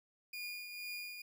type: tone with tremolo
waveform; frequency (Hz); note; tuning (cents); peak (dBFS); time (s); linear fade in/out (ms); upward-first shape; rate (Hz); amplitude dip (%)
30% pulse; 2432; D#7; -40; -38; 0.33-1.22; 5; triangle; 2.1; 50
effects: none